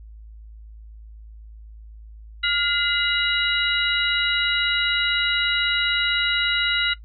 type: tone cluster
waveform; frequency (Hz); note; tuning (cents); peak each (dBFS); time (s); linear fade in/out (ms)
sine; 1412 / 2044 / 2875 / 3871; F6 / C7 / F7 / B7; +19 / -41 / +50 / -35; -24; 2.43-6.94; 10
effects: noise-tail reverb RT60 0.1 s tail -17 dB re dry + added 54 Hz sine -39 dBFS peak until 7.04 s